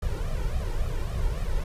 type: noise with flanger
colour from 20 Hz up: brown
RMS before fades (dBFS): -27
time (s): 0.02-1.64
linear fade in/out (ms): 5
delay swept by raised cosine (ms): 1.6 to 2.19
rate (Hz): 3.6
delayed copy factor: +0.85
effects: resampled to 32000 Hz